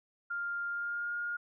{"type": "tone with pitch glide", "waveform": "sine", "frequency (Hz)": [1400, 1421.2], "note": ["F6", "F6"], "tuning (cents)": [4, 30], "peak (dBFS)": -33, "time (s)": [0.3, 1.37], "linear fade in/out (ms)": 10, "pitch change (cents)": 26, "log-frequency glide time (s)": [0.69, 1.14], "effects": []}